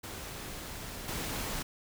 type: noise with level steps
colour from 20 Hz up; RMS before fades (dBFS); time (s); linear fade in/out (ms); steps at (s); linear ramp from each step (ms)
pink; -42 / -36; 0.03-1.63; 10; 1.08; 5
effects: none